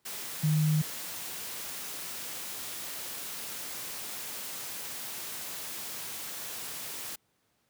sine tone in noise, 153.9 Hz, D#3, 19 cents flat, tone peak -22 dBFS, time 0.43-0.82 s, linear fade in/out 10 ms, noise white, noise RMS -39 dBFS, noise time 0.05-7.16 s, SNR +14 dB, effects pink hiss -73 dBFS RMS until 7.69 s + high-pass 100 Hz 12 dB/octave

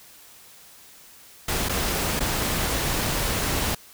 pink noise with dropouts, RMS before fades -25 dBFS, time 1.48-3.75 s, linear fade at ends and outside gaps 5 ms, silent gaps 1.687-1.693 / 2.195-2.204 s, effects white hiss -49 dBFS RMS until 3.93 s

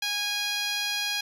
10% pulse tone with band-pass filter, 823 Hz, G#5, 16 cents flat, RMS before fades -29 dBFS, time 0.02-1.21 s, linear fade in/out 5 ms, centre 4600 Hz, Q 0.55, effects none

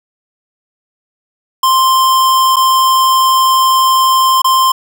square tone with dropouts, 1048 Hz, C6, 2 cents sharp, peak -8 dBFS, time 1.63-4.72 s, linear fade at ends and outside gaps 5 ms, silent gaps 2.56-2.566 / 4.419-4.444 s, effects none

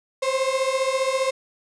35% pulse beating tone pair, 521 / 536 Hz, C5 / C5, -7 / +42 cents, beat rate 15 Hz, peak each -22 dBFS, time 0.22-1.31 s, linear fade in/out 10 ms, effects resampled to 22050 Hz + 8-bit

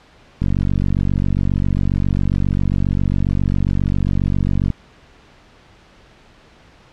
click train, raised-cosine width 5 ms, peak -6 dBFS, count 204, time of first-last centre 0.42-4.703 s, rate 47.4 Hz, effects pink hiss -48 dBFS RMS until 6.92 s + low-pass 4000 Hz 12 dB/octave

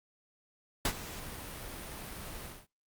pink noise with ADSR envelope, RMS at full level -28 dBFS, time 0.85-2.67 s, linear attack 3 ms, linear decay 69 ms, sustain -15 dB, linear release 220 ms, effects noise-tail reverb RT60 0.2 s tail -22 dB re dry + Opus 48 kbps

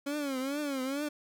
30% pulse tone with vibrato, 277.2 Hz, C#4, in tune, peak -29 dBFS, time 0.06-1.09 s, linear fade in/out 10 ms, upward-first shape triangle, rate 2.3 Hz, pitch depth 150 cents each way, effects none

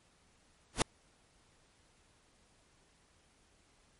pink noise with exponential growth, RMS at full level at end -23 dBFS, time 0.73-0.82 s, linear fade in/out 2 ms, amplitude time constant 18 ms, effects pink hiss -68 dBFS RMS until 3.99 s + MP3 48 kbps

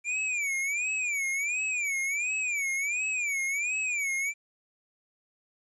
square tone with vibrato, 2349 Hz, D7, in tune, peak -28 dBFS, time 0.04-4.34 s, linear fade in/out 50 ms, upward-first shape sine, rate 1.4 Hz, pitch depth 160 cents each way, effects resampled to 24000 Hz + 11-bit

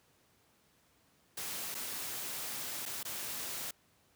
white noise with dropouts, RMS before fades -40 dBFS, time 1.37-3.71 s, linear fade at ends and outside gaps 5 ms, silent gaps 1.745-1.749 / 2.855-2.86 / 3.031-3.05 s, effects pink hiss -69 dBFS RMS until 4.15 s + high-pass 80 Hz 12 dB/octave

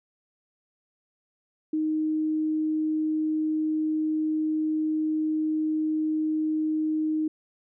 sine tone, 311.1 Hz, D#4, in tune, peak -23 dBFS, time 1.73-7.28 s, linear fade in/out 5 ms, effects none

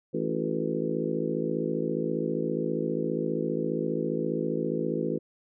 harmonic tone with a mistuned harmonic, 54.9 Hz, A1, 3 cents flat, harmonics 3 / 4 / 5 / 6 / 7 / 8 / 9, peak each -34 / -34 / -34 / -34 / -34 / -34 / -34 dBFS, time 0.13-5.19 s, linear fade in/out 20 ms, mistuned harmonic 7, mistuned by -60 cents, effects none

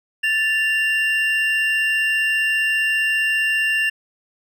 triangle tone pair together, 1760 / 2775 Hz, A6 / F7, 0 / -12 cents, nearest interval minor sixth, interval 788 cents, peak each -18 dBFS, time 0.23-3.9 s, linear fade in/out 10 ms, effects none

